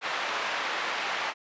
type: band-pass noise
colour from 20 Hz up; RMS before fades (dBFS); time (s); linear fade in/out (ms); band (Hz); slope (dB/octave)
pink; -31; 0.01-1.34; 50; 860 to 2800; 12
effects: resampled to 16000 Hz